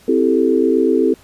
sine chord, A minor seventh, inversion first, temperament equal, 261.6 / 329.6 / 392 / 440 Hz, C4 / E4 / G4 / A4, 0 / 0 / 0 / 0 cents, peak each -17 dBFS, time 0.08-1.14 s, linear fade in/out 5 ms, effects pink hiss -48 dBFS RMS until 1.23 s + resampled to 32000 Hz

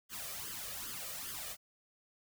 white noise with flanger, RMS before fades -43 dBFS, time 0.09-1.57 s, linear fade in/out 50 ms, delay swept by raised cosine 0.61 to 1.71 ms, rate 2.5 Hz, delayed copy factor +0.7, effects none

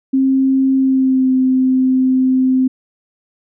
sine tone with pitch glide, 266.3 to 259.2 Hz, C4 to C4, +31 to -16 cents, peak -10 dBFS, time 0.13-2.68 s, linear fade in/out 10 ms, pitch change -47 cents, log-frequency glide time 0.76-1.32 s, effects none

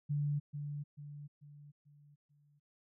sine tone with echo, 145.7 Hz, D3, 13 cents flat, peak -31 dBFS, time 0.09-0.4 s, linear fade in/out 20 ms, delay 440 ms, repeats 5, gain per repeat -7 dB, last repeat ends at 2.6 s, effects none

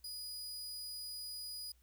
sawtooth tone, 4930 Hz, D#8, 17 cents flat, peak -40 dBFS, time 0.04-1.72 s, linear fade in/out 5 ms, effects added 60 Hz sine -66 dBFS peak until 1.82 s + white hiss -75 dBFS RMS until 1.82 s

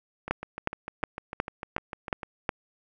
two click trains, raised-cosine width 0.5 ms, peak -10 / -20 dBFS, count 7 / 14, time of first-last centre 0.31-2.492 / 0.28-2.232 s, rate 2.75 / 6.66 Hz, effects none

